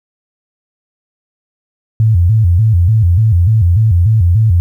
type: tone with vibrato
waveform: sine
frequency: 98 Hz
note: G2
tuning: in tune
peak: -6 dBFS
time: 2-4.6 s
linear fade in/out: 0 ms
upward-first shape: square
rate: 3.4 Hz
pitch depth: 210 cents each way
effects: 8-bit